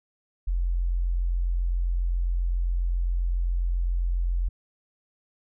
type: tone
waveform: sine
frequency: 43.72 Hz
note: F1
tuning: 3 cents sharp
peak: -22 dBFS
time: 0.47-4.49 s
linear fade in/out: 10 ms
effects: none